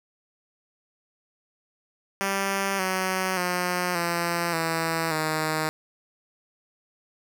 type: tone with pitch steps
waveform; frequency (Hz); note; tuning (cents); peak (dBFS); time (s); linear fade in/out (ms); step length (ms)
5% pulse; 196 / 187.37 / 179.11 / 171.22 / 163.68 / 156.47; G3 / F#3 / F3 / F3 / E3 / D#3; 0 / +22 / +44 / -34 / -12 / +10; -13; 2.21-5.69; 0; 580
effects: none